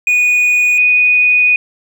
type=tone pair in turn; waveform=triangle / sine; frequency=2467 / 2478 Hz; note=D#7 / D#7; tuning=-15 / -8 cents; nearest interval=unison; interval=7 cents; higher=second; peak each=-7 dBFS; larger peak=neither; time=0.07-0.78 / 0.78-1.56 s; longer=second; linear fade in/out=2 ms; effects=none